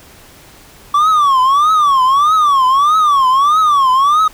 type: tone with vibrato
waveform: triangle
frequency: 1142 Hz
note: D6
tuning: 49 cents flat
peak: -6 dBFS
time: 0.94-4.28 s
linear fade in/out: 5 ms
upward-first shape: triangle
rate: 1.6 Hz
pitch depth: 220 cents each way
effects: pink hiss -41 dBFS RMS until 4.33 s